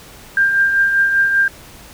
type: tone with tremolo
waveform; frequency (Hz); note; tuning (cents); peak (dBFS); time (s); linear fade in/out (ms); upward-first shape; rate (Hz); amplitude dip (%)
sine; 1593; G6; +27; -9; 0.37-1.48; 2; triangle; 5.1; 50
effects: pink hiss -40 dBFS RMS until 1.93 s